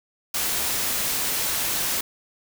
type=noise; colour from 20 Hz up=white; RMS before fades=-25 dBFS; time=0.34-2.01 s; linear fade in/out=5 ms; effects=none